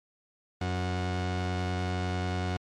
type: tone pair together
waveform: sawtooth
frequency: 90.95 / 363.8 Hz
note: F#2 / F#4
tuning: -29 / -29 cents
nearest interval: 2 octaves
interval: 2400 cents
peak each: -25 / -30 dBFS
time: 0.61-2.57 s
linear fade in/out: 5 ms
effects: low-pass 5000 Hz 12 dB/octave + MP3 64 kbps